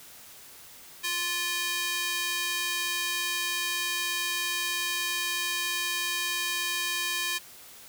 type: tone with high-pass filter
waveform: square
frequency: 349.2 Hz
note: F4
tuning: in tune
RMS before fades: -30 dBFS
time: 1.03-7.39 s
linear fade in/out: 20 ms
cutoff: 2200 Hz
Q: 0.98
effects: white hiss -49 dBFS RMS until 7.88 s